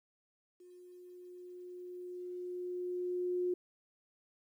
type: tone with level ramp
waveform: sine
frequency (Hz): 359.1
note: F4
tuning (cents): +48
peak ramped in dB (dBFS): -54 to -30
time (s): 0.6-3.54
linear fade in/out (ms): 5
effects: 12-bit